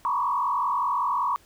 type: tone with frequency modulation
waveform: sine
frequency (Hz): 1046.5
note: C6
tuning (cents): 0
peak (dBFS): -22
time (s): 0.05-1.36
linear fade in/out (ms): 0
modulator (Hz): 45.2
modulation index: 2.5
effects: pink hiss -57 dBFS RMS until 1.45 s